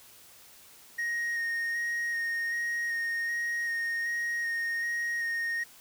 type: tone with vibrato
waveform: triangle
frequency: 1864.7 Hz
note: A#6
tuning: in tune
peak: -27 dBFS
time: 0.98-5.64 s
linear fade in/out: 10 ms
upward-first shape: square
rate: 1.3 Hz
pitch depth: 11 cents each way
effects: white hiss -54 dBFS RMS until 5.8 s